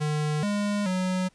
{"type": "tone with pitch steps", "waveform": "square", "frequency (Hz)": [151, 205.3, 184.8], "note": ["D3", "G#3", "F#3"], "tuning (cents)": [48, -20, -2], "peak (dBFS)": -25, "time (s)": [0, 1.29], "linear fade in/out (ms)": 20, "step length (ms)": 430, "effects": ["pink hiss -63 dBFS RMS until 1.34 s", "resampled to 22050 Hz"]}